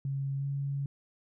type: tone with pitch glide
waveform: sine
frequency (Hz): 137.4 to 139.56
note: C#3 to C#3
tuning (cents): -15 to +12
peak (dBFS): -30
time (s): 0.05-0.86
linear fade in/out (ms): 2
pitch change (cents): +27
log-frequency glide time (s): 0.37-0.45
effects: none